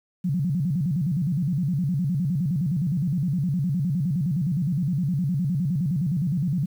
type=tone with vibrato; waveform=sine; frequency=158.5 Hz; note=D#3; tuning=32 cents sharp; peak=-21 dBFS; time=0.24-6.66 s; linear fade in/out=10 ms; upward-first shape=square; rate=9.7 Hz; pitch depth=230 cents each way; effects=9-bit